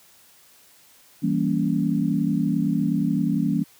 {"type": "chord", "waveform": "sine", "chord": "E diminished seventh", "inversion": "none", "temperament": "equal with one note detuned", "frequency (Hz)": [164.81, 196, 233.1, 280.7], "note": ["E3", "G3", "Bb3", "Db4"], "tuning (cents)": [0, 0, 0, 22], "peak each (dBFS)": -25, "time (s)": [1.22, 3.64], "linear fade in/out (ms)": 20, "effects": ["white hiss -54 dBFS RMS until 3.79 s", "high-pass 60 Hz 12 dB/octave"]}